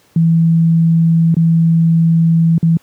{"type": "tone with dropouts", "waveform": "sine", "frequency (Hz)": 164.9, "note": "E3", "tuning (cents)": 1, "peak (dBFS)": -7, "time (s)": [0.16, 2.77], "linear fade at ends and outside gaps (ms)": 2, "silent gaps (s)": [[1.343, 1.367], [2.58, 2.628]], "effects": ["pink hiss -52 dBFS RMS until 2.82 s", "high-pass 100 Hz 12 dB/octave"]}